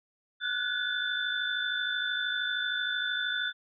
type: tone cluster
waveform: sine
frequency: 1440 / 1493 / 1701 / 3524 Hz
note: F#6 / F#6 / G#6 / A7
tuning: -47 / +15 / +41 / +2 cents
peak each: -36 / -32 / -38 / -33 dBFS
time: 0.4-3.53 s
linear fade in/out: 50 ms
effects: none